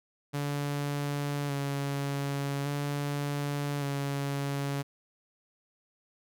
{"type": "tone with vibrato", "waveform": "sawtooth", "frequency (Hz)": 142.1, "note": "C#3", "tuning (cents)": 43, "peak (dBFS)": -26, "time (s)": [0.33, 4.83], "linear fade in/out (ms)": 20, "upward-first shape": "square", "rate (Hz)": 0.43, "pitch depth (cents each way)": 20, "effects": []}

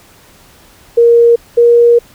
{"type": "tone pair in turn", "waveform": "sine", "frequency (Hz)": [469.4, 473.2], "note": ["A#4", "A#4"], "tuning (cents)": [12, 26], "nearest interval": "unison", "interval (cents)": 14, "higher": "second", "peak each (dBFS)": -3, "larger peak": "neither", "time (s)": [[0.97, 1.36], [1.57, 1.99]], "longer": "second", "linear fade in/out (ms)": 10, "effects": ["pink hiss -43 dBFS RMS until 2.14 s"]}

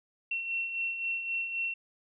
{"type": "beating tone pair", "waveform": "sine", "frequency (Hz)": [2713, 2716.8], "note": ["E7", "F7"], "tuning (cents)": [49, -48], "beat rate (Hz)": 3.8, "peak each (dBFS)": [-40, -31], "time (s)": [0.31, 1.74], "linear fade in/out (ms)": 5, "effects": []}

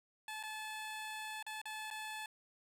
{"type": "tone with dropouts", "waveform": "15% pulse", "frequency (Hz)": 865, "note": "A5", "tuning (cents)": -30, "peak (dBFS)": -36, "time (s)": [0.28, 2.26], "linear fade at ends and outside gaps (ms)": 2, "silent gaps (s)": [[0.429, 0.435], [1.427, 1.465], [1.616, 1.655], [1.903, 1.91]], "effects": ["resampled to 32000 Hz"]}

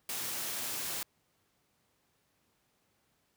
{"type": "noise", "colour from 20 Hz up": "white", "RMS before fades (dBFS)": -37, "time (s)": [0.09, 1.03], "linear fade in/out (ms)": 2, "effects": ["pink hiss -74 dBFS RMS until 3.36 s", "high-pass 80 Hz 12 dB/octave"]}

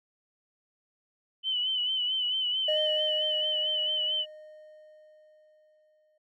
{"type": "tone with vibrato", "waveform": "sine", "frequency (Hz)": 3017, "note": "F#7", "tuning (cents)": 33, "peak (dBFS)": -26, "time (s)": [1.43, 4.26], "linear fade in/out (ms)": 50, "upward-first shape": "sine", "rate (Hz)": 4.5, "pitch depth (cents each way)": 52}
{"type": "tone with exponential decay", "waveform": "triangle", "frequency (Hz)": 615, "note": "D#5", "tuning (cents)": -20, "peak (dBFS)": -24, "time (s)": [2.68, 6.18], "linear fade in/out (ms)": 5, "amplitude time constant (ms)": 760}
{"effects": []}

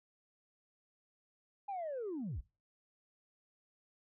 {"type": "linear sweep", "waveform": "sine", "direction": "down", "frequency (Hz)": [826, 37.67], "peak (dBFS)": -36, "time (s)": [1.68, 2.41], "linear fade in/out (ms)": 10, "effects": ["noise-tail reverb RT60 0.3 s tail -23 dB re dry", "tanh soft clip ceiling -35 dBFS"]}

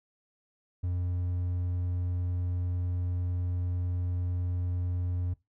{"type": "tone", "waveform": "triangle", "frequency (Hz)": 89.1, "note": "F2", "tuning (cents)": 35, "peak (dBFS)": -26, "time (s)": [0.83, 5.34], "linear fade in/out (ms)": 10, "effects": ["noise-tail reverb RT60 0.2 s tail -20 dB re dry"]}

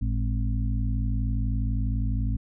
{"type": "harmonic tone with a mistuned harmonic", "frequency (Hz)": 52.2, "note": "G#1", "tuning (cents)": 10, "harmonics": [1, 2, 4, 5], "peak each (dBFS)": [-25, -28, -35, -36], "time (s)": [0.01, 2.37], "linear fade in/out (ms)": 10, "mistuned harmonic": 2, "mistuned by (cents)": 120, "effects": []}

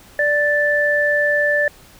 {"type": "tone pair together", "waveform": "sine", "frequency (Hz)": [587.3, 1759.9], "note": ["D5", "A6"], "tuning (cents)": [0, 0], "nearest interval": "octave + perfect fifth", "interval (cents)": 1900, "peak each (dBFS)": [-18, -16], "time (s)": [0.19, 1.68], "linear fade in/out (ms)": 2, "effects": ["pink hiss -46 dBFS RMS until 1.99 s"]}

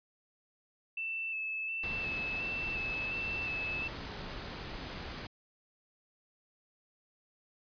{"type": "tone with vibrato", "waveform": "sine", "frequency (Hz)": 2637, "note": "E7", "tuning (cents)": 0, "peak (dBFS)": -34, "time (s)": [0.97, 3.88], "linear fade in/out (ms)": 5, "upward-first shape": "square", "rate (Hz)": 1.4, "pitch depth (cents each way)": 18}
{"type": "noise", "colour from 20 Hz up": "pink", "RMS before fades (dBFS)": -42, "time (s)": [1.83, 5.27], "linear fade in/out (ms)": 5}
{"effects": ["resampled to 11025 Hz"]}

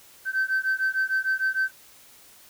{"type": "beating tone pair", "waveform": "sine", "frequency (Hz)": [1541, 1547.6], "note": ["G6", "G6"], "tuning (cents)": [-30, -23], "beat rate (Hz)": 6.6, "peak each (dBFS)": -24, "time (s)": [0.25, 1.71], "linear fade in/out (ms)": 50, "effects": ["tanh soft clip ceiling -18 dBFS", "white hiss -52 dBFS RMS until 2.49 s"]}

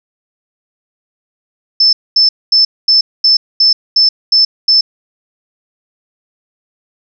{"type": "tone bursts", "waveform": "sine", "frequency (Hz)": 5274, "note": "E8", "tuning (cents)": 0, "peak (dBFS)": -5, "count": 9, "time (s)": [1.8, 4.81], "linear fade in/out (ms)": 5, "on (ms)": 130, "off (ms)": 230, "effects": []}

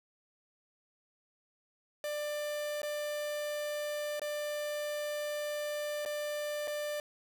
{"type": "tone with dropouts", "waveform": "45% pulse", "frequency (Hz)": 593, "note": "D5", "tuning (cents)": 17, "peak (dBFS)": -34, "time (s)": [2.04, 7], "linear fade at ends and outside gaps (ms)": 1, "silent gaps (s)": [[2.818, 2.831], [4.196, 4.217], [6.051, 6.059], [6.674, 6.678]], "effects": []}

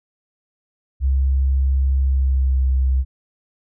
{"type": "tone with pitch glide", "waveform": "sine", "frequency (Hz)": [67, 65.39], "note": ["C2", "C2"], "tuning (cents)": [42, 0], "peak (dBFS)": -14, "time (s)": [1, 3.05], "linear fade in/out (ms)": 50, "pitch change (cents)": -42, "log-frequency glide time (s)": [2.02, 2.63], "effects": []}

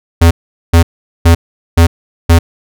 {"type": "tone bursts", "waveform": "square", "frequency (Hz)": 83.9, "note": "E2", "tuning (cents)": 31, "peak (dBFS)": -3, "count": 5, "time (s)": [0.21, 2.39], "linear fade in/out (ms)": 10, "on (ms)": 100, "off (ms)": 420, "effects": []}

